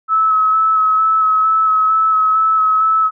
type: tone with vibrato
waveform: sine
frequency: 1294 Hz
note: E6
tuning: 32 cents flat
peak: -10 dBFS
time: 0.08-3.11 s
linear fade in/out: 50 ms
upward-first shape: square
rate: 2.2 Hz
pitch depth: 14 cents each way
effects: none